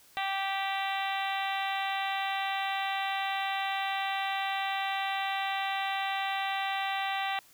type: harmonic tone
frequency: 390 Hz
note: G4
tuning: 9 cents flat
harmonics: 2 / 3 / 4 / 5 / 6 / 7 / 8 / 9 / 10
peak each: -32 / -39 / -41 / -37 / -41 / -40 / -43 / -43 / -44 dBFS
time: 0.17-7.39 s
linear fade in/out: 0 ms
effects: white hiss -59 dBFS RMS until 7.53 s